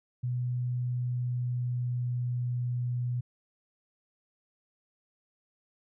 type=tone with pitch glide; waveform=sine; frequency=123.7 to 122.77 Hz; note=B2 to B2; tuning=+3 to -10 cents; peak=-28 dBFS; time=0.23-3.21 s; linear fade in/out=10 ms; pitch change=-13 cents; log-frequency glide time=0.78-2.3 s; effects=none